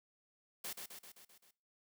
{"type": "noise with echo", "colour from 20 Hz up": "white", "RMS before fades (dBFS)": -43, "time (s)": [0.64, 0.73], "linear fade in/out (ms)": 5, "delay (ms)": 130, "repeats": 6, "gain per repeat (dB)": -4, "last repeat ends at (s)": 1.51, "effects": ["noise-tail reverb RT60 0.4 s tail -21 dB re dry", "high-pass 100 Hz 12 dB/octave"]}